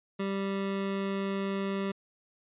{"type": "tone", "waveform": "25% pulse", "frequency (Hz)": 196, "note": "G3", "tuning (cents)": 0, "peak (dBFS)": -26, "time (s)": [0.19, 1.92], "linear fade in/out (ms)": 10, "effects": ["resampled to 8000 Hz"]}